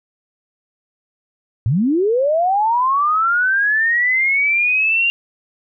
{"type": "linear sweep", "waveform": "sine", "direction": "up", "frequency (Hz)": [98, 2794], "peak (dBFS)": -13, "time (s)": [1.66, 5.1], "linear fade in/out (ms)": 0, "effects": []}